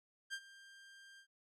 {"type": "tone with ADSR envelope", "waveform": "sawtooth", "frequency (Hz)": 1590, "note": "G6", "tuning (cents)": 24, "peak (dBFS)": -35, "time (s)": [0.3, 1.27], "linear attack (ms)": 35, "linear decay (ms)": 60, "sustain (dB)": -18, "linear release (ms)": 81, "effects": ["low-pass 8000 Hz 12 dB/octave"]}